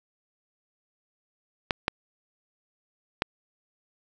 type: clicks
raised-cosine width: 0.3 ms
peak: -7 dBFS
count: 3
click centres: 1.708 / 1.881 / 3.221 s
effects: none